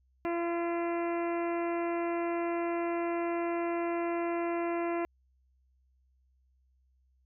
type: harmonic tone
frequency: 341.1 Hz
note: F4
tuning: 41 cents flat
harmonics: 1 / 2 / 3 / 4 / 5 / 6 / 7 / 8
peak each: -31 / -35 / -40 / -45 / -48 / -46 / -48 / -51 dBFS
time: 0.25-5.05 s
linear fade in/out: 0 ms
effects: added 64 Hz sine -66 dBFS peak until 7.25 s